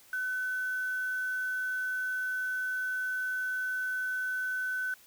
sine tone with quantisation, 1510 Hz, F#6, 35 cents sharp, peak -30 dBFS, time 0.13-4.94 s, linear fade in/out 2 ms, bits 8, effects white hiss -58 dBFS RMS until 5.06 s

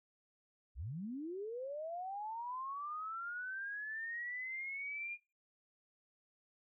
sine linear sweep, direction up, 48.57 to 2428 Hz, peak -40 dBFS, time 0.75-5.18 s, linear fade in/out 50 ms, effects noise-tail reverb RT60 0.3 s tail -22 dB re dry

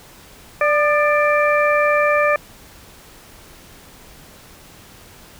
harmonic tone with a mistuned harmonic, 589 Hz, D5, 5 cents sharp, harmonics 1 / 2 / 3 / 4, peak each -16 / -19 / -21 / -22 dBFS, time 0.61-2.36 s, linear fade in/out 2 ms, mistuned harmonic 2, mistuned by +41 cents, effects pink hiss -44 dBFS RMS until 5.39 s

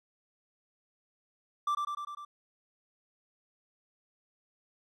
triangle tone with echo, 1174.7 Hz, D6, in tune, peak -25 dBFS, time 1.67-1.75 s, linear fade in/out 5 ms, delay 100 ms, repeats 5, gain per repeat -3 dB, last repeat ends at 2.25 s, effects none

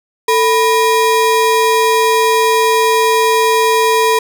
square ring-modulated tone, 715 Hz, F5, 41 cents sharp, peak -7 dBFS, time 0.28-4.19 s, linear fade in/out 5 ms, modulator 270 Hz, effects none

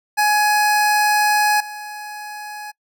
25% pulse tone with level steps, 839 Hz, G#5, 17 cents sharp, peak -10 / -26 dBFS, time 0.17-2.72 s, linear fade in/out 20 ms, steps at 1.6 s, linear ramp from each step 5 ms, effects noise-tail reverb RT60 0.1 s tail -25 dB re dry

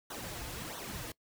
pink noise with flanger, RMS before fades -42 dBFS, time 0.1-1.12 s, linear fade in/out 5 ms, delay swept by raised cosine 0.4 to 5.3 ms, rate 1.5 Hz, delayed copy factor -0.75, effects noise-tail reverb RT60 0.1 s tail -22 dB re dry

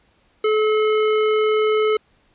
square tone, 430.5 Hz, A4, 38 cents flat, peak -16 dBFS, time 0.44-1.97 s, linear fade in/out 5 ms, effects pink hiss -60 dBFS RMS until 2.34 s + resampled to 8000 Hz

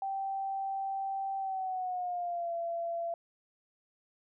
sine tone with pitch glide, 779 to 678.2 Hz, G5 to E5, -11 to +49 cents, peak -32 dBFS, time 0.02-3.14 s, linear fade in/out 2 ms, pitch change -240 cents, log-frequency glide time 1.38-2.53 s, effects none

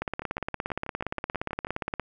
two click trains, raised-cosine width 0.5 ms, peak -14 / -22 dBFS, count 35 / 10, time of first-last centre 0.02-1.997 / 0.22-1.669 s, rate 17.2 / 6.21 Hz, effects none

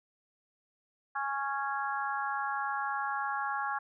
harmonic tone, 276.5 Hz, C#4, 4 cents flat, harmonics 3 / 4 / 5 / 6, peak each -35 / -36 / -37 / -38 dBFS, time 1.15-3.79 s, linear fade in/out 10 ms, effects none

